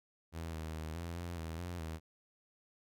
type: tone with pitch steps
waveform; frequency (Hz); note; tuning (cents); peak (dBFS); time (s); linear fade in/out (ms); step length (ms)
sawtooth; 82.2 / 79.5 / 78.9 / 84.7 / 86.6 / 81.1 / 87.8 / 80.3; E2 / D#2 / D#2 / E2 / F2 / E2 / F2 / E2; -4 / +38 / +25 / +48 / -14 / -28 / +10 / -45; -36; 0.32-2; 50; 210
effects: none